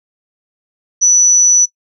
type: tone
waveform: sine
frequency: 5940 Hz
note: F#8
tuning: 6 cents sharp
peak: -6 dBFS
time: 1.01-1.66 s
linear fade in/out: 20 ms
effects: noise-tail reverb RT60 0.1 s tail -20 dB re dry